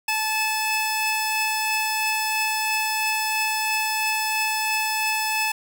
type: tone pair together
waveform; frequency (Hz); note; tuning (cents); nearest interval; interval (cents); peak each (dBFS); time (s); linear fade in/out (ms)
sawtooth; 869 / 2604; A5 / E7; -22 / -22; octave + perfect fifth; 1900; -21; 0.08-5.52; 5
effects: none